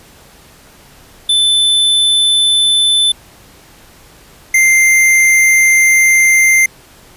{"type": "tone pair in turn", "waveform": "square", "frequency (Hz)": [3520, 2093], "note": ["A7", "C7"], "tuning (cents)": [0, 0], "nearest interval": "major sixth", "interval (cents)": 900, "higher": "first", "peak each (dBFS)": [-9, -7], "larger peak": "second", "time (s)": [[1.29, 3.12], [4.54, 6.66]], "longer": "second", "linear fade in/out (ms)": 5, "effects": ["pink hiss -42 dBFS RMS until 7.16 s", "resampled to 32000 Hz"]}